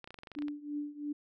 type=clicks; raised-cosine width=0.3 ms; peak=-31 dBFS; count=12; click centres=0.043 / 0.075 / 0.106 / 0.143 / 0.188 / 0.234 / 0.272 / 0.317 / 0.351 / 0.388 / 0.422 / 0.483 s
type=tone with tremolo; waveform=sine; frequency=293.3 Hz; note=D4; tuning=2 cents flat; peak=-32 dBFS; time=0.36-1.13 s; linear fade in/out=10 ms; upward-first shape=triangle; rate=3 Hz; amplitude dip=90%
effects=none